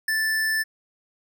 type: tone with ADSR envelope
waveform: square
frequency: 1760 Hz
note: A6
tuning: in tune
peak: -20 dBFS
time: 0.08-0.64 s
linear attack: 5 ms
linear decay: 5 ms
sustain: -2 dB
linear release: 25 ms
effects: none